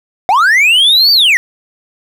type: linear two-way sweep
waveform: triangle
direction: up then down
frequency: 698.5 to 4673 to 1827 Hz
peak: -4 dBFS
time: 0.29-1.37 s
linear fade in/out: 0 ms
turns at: 1.12 s
effects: 7-bit